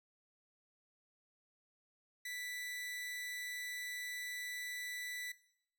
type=tone with amplitude modulation; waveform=sawtooth; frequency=1975.5 Hz; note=B6; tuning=in tune; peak=-37 dBFS; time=2.25-5.32 s; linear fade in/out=5 ms; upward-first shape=sine; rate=298 Hz; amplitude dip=30%; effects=noise-tail reverb RT60 0.7 s tail -18 dB re dry